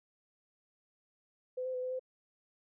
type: tone with pitch steps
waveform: sine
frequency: 507 / 515 / 504 / 509 / 514 Hz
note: B4 / C5 / B4 / C5 / C5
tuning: +45 / -28 / +35 / -48 / -31 cents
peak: -34 dBFS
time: 1.57-1.995 s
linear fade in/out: 10 ms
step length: 85 ms
effects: none